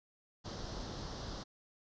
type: noise with comb filter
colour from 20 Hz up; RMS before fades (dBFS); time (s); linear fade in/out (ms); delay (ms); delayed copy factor
pink; -43; 0.44-1.44; 20; 0.21; +0.7
effects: resampled to 16000 Hz